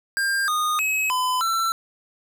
square tone with pitch steps, 1599 / 1231 / 2560 / 1010 / 1342 Hz, G6 / D#6 / D#7 / B5 / E6, +34 / -19 / +49 / +39 / +31 cents, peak -21 dBFS, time 0.17-1.72 s, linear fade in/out 0 ms, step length 310 ms, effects none

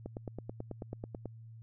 click train, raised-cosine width 2 ms, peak -26 dBFS, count 12, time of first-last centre 0.06-1.257 s, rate 9.19 Hz, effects added 113 Hz sine -48 dBFS peak until 1.62 s

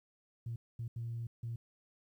sine tone bursts at uneven times, 116.54 Hz, A#2, in tune, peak -36 dBFS, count 4, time 0.46-0.56 / 0.79-0.88 / 0.96-1.27 / 1.43-1.56 s, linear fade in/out 5 ms, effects tanh soft clip ceiling -33 dBFS + 12-bit

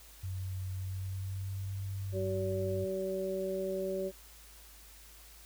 sine tone with pitch glide, 93.8 to 97.78 Hz, F#2 to G2, +24 to -4 cents, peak -35 dBFS, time 0.23-2.85 s, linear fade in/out 10 ms, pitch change +72 cents, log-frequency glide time 0.73-1.8 s
harmonic tone, 190 Hz, F#3, 46 cents sharp, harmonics 1 / 2 / 3, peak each -41 / -35 / -36 dBFS, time 2.12-4.12 s, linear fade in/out 50 ms
effects added 53 Hz sine -56 dBFS peak until 5.45 s + white hiss -56 dBFS RMS until 5.45 s

